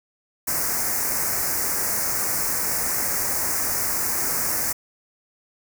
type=band-stop noise; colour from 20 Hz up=white; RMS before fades=-24 dBFS; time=0.47-4.73 s; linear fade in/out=10 ms; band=2200 to 5100 Hz; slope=48 dB/octave; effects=none